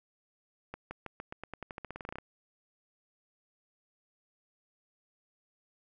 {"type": "accelerating click train", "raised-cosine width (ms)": 0.5, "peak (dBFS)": -25, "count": 19, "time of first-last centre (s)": [0.74, 2.185], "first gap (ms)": 170, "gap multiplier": 0.9, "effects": []}